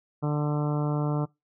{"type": "harmonic tone", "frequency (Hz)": 148.3, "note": "D3", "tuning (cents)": 17, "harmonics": [1, 2, 3, 4, 5, 6, 7, 8, 9], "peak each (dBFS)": [-25, -31, -35, -37, -39, -41, -42, -43, -44], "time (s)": [0.22, 1.26], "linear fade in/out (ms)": 20, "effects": ["noise-tail reverb RT60 0.2 s tail -23 dB re dry"]}